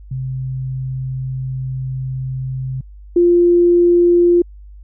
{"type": "tone pair in turn", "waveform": "sine", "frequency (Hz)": [130.81, 348.3], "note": ["C3", "F4"], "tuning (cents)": [0, -5], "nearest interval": "octave + perfect fourth", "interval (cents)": 1695, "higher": "second", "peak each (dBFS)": [-20, -8], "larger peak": "second", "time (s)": [[0.11, 2.81], [3.16, 4.42]], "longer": "first", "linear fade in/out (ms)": 5, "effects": ["added 50 Hz sine -35 dBFS peak until 4.83 s"]}